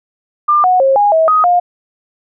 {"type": "tone with pitch steps", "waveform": "sine", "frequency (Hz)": [1196, 734, 538, 821, 644, 1253, 709], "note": ["D6", "F#5", "C5", "G#5", "E5", "D#6", "F5"], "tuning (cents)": [31, -14, 48, -20, -41, 12, 26], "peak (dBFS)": -7, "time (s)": [0.48, 1.6], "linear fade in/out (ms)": 10, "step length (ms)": 160, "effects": []}